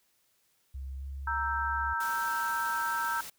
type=tone with pitch glide; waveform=sine; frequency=66.9 to 68.5 Hz; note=C2 to C#2; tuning=+39 to -20 cents; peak=-36 dBFS; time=0.74-1.94 s; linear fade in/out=10 ms; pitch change=+41 cents; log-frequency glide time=0.98-1.04 s
type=chord; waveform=sine; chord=E diminished; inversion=second; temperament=equal; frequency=932.3 / 1318.5 / 1568 Hz; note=Bb5 / E6 / G6; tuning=0 / 0 / 0 cents; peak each=-33 dBFS; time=1.27-3.21 s; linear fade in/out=5 ms
type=noise; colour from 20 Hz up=white; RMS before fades=-43 dBFS; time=2-3.3 s; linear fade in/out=5 ms
effects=white hiss -71 dBFS RMS until 3.38 s